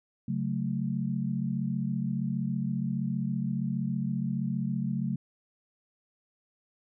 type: chord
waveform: sine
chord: F# minor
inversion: second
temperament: equal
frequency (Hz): 138.59 / 185 / 220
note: C#3 / F#3 / A3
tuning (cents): 0 / 0 / 0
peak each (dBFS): -32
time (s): 0.28-5.16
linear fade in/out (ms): 5
effects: none